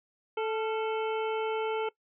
harmonic tone with a mistuned harmonic, 439.1 Hz, A4, 4 cents flat, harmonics 1 / 2 / 3 / 5 / 6 / 7, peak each -29 / -35 / -39 / -43 / -45 / -46 dBFS, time 0.37-1.89 s, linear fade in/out 5 ms, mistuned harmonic 3, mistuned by +70 cents, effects noise-tail reverb RT60 0.1 s tail -21 dB re dry

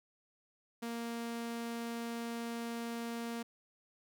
sawtooth tone, 233.1 Hz, A#3, in tune, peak -34 dBFS, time 0.82-3.43 s, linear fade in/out 10 ms, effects none

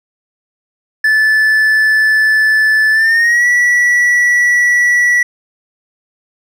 triangle tone with pitch glide, 1744 to 1946.3 Hz, A6 to B6, -16 to -26 cents, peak -6 dBFS, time 1.04-5.23 s, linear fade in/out 5 ms, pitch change +190 cents, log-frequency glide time 2.92-3.46 s, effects none

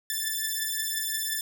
5% pulse beating tone pair, 1756 / 1761.7 Hz, A6 / A6, -4 / +2 cents, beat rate 5.7 Hz, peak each -20 dBFS, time 0.1-1.41 s, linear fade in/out 2 ms, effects none

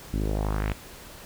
sawtooth tone with low-pass filter sweep, 51.91 Hz, G#1, in tune, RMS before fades -27 dBFS, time 0.13-0.73 s, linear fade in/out 10 ms, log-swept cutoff 250 to 2800 Hz, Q 2.1, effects pink hiss -45 dBFS RMS until 1.25 s

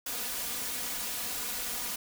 white noise with comb filter, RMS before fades -35 dBFS, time 0.06-1.96 s, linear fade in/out 5 ms, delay 4.1 ms, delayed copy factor +0.75, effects none

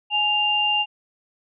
sine tone pair together, 838.6 / 2794 Hz, G#5 / F7, +17 / 0 cents, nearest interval octave + major sixth, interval 2083 cents, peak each -24 / -19 dBFS, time 0.1-0.86 s, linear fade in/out 50 ms, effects none

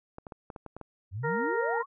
clicks, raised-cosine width 1 ms, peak -27 dBFS, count 8, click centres 0.184 / 0.268 / 0.322 / 0.502 / 0.562 / 0.663 / 0.766 / 0.813 s
sine exponential sweep, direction up, 87.31 to 1174.7 Hz, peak -32 dBFS, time 1.11-1.86 s, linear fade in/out 50 ms
harmonic tone, 466.2 Hz, A#4, in tune, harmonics 1 / 2 / 3 / 4, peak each -30 / -33 / -35 / -36 dBFS, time 1.23-1.83 s, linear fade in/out 20 ms
effects none

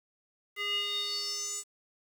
square tone with band-pass filter sweep, 409 Hz, G#4, 26 cents flat, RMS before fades -34 dBFS, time 0.56-1.64 s, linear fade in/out 50 ms, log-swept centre 2300 to 7800 Hz, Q 6.9, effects 9-bit

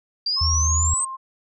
sine exponential sweep, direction up, 4699 to 8390 Hz, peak -20 dBFS, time 0.26-1.05 s, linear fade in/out 5 ms
sine tone with pitch glide, 1079 to 1057.4 Hz, C#6 to C6, -47 to +18 cents, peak -29 dBFS, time 0.36-1.17 s, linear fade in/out 20 ms, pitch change -35 cents, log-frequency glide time 0.53-0.7 s
sine tone, 79.6 Hz, D#2, 40 cents sharp, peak -19 dBFS, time 0.41-0.94 s, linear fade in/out 5 ms
effects none

